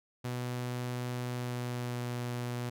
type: tone with pitch glide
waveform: sawtooth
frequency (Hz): 123.47 to 121.84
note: B2 to B2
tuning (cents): 0 to -23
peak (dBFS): -30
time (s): 0.24-2.7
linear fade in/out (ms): 10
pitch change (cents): -23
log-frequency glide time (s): 1.26-2.12
effects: none